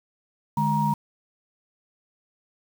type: tone cluster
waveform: sine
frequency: 149.2 / 208.1 / 943 Hz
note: D3 / G#3 / A#5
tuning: +28 / +4 / +20 cents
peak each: -25 / -26 / -23 dBFS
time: 0.57-0.94 s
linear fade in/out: 5 ms
effects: 7-bit